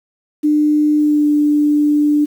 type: tone with pitch glide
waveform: sine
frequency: 300 to 296 Hz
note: D4 to D4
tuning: +37 to +14 cents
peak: -10 dBFS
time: 0.43-2.26 s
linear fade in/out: 20 ms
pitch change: -23 cents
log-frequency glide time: 0.98-1.27 s
effects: 7-bit